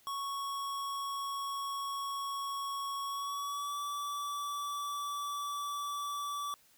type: tone with pitch glide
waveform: square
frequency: 1108.7 to 1154.4 Hz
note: C#6 to D6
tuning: 0 to -30 cents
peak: -36 dBFS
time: 0.07-6.54 s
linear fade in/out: 0 ms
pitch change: +70 cents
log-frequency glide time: 3.05-3.78 s
effects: white hiss -65 dBFS RMS until 6.77 s